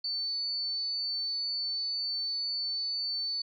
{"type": "tone", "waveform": "sine", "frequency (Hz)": 4501, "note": "C#8", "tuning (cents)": 26, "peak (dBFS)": -30, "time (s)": [0.04, 3.42], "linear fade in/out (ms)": 5, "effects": []}